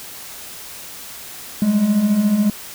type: beating tone pair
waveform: triangle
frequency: 196 / 210 Hz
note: G3 / G#3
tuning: 0 / +19 cents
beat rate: 14 Hz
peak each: -20 / -12 dBFS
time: 1.62-2.5 s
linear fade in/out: 2 ms
effects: white hiss -35 dBFS RMS until 2.74 s